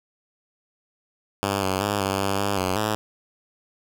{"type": "tone with pitch steps", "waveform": "5% pulse", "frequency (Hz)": [99.3, 94.9, 102.2, 97.2, 98.2, 100.4, 93.1, 107], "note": ["G2", "F#2", "G#2", "G2", "G2", "G2", "F#2", "A2"], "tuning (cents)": [23, 44, -27, -14, 4, 42, 11, -48], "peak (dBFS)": -11, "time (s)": [1.43, 2.95], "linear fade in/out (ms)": 0, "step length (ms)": 190, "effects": []}